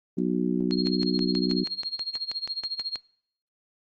harmonic tone, 61.5 Hz, B1, 7 cents flat, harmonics 3 / 4 / 5 / 6, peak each -27 / -28 / -29 / -30 dBFS, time 0.17-1.64 s, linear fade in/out 10 ms
sine tone with tremolo, 4251 Hz, C8, 27 cents sharp, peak -26 dBFS, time 0.71-2.98 s, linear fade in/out 20 ms, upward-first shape sine, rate 14 Hz, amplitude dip 95%
click train, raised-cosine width 0.2 ms, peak -20 dBFS, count 15, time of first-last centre 0.71-2.957 s, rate 6.23 Hz
effects noise-tail reverb RT60 0.7 s tail -25 dB re dry + Opus 32 kbps

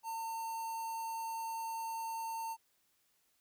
square tone with notch filter, 905 Hz, A5, 48 cents sharp, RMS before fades -40 dBFS, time 0.03-2.57 s, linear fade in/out 50 ms, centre 3400 Hz, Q 0.83, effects white hiss -75 dBFS RMS until 3.4 s

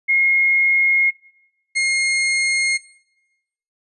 sine / 40% pulse tone pair in turn, 2151 / 2140 Hz, C7 / C7, +47 / +38 cents, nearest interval unison, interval 9 cents, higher first, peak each -13 / -15 dBFS, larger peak first, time 0.08-1.11 / 1.75-2.78 s, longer neither, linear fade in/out 20 ms, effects noise-tail reverb RT60 1.0 s tail -22 dB re dry + resampled to 24000 Hz

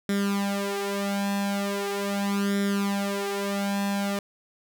sawtooth tone with flanger, 200 Hz, G3, 35 cents sharp, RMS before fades -27 dBFS, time 0.09-4.19 s, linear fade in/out 2 ms, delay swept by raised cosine 0.55 to 3.85 ms, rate 0.4 Hz, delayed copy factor +0.8, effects none

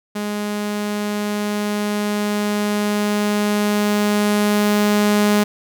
sawtooth tone with level ramp, 207.7 Hz, G#3, in tune, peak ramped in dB -18 to -9 dBFS, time 0.15-5.44 s, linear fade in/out 10 ms, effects none

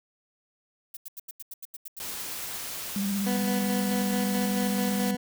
violet noise bursts, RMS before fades -39 dBFS, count 15, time 0.94-2.565 s, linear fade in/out 5 ms, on 29 ms, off 85 ms
white noise, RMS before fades -36 dBFS, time 2-5.11 s, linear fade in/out 0 ms
sine tone with vibrato, 199 Hz, G3, 26 cents sharp, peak -26 dBFS, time 2.96-5.15 s, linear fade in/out 2 ms, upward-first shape square, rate 16 Hz, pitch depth 31 cents each way
20% pulse tone with tremolo, 247.1 Hz, B3, 1 cent sharp, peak -23 dBFS, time 3.26-5.17 s, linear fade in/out 10 ms, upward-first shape square, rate 4.6 Hz, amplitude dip 30%
effects none

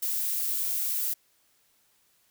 violet noise, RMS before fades -29 dBFS, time 0.02-1.14 s, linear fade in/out 10 ms, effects white hiss -67 dBFS RMS until 2.3 s

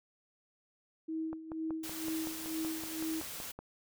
sine tone with tremolo, 320 Hz, D#4, 49 cents sharp, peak -33 dBFS, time 1.08-3.21 s, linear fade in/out 10 ms, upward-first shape sine, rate 2.1 Hz, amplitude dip 75%
click train, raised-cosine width 1 ms, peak -30 dBFS, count 13, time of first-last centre 1.33-3.59 s, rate 5.31 Hz
white noise, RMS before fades -43 dBFS, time 1.83-3.52 s, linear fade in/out 10 ms
effects none

